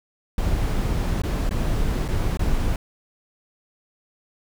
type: noise with dropouts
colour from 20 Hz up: brown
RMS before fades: -22 dBFS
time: 0.38-2.76 s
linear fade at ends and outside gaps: 2 ms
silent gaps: 1.219-1.235 / 1.493-1.509 / 2.08-2.086 / 2.372-2.393 s
effects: none